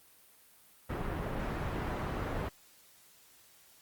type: low-pass noise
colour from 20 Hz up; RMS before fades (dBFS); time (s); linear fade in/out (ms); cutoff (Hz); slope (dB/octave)
pink; -36; 0.89-2.49; 10; 1600; 12
effects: white hiss -61 dBFS RMS until 3.81 s + Opus 32 kbps